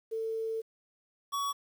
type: tone pair in turn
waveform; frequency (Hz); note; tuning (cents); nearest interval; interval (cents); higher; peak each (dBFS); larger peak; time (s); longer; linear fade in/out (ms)
sine / square; 447 / 1126.4; A4 / C#6; +27 / +27; octave + major third; 1600; second; -31 / -31; neither; 0.11-0.62 / 1.32-1.53; first; 20
effects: 10-bit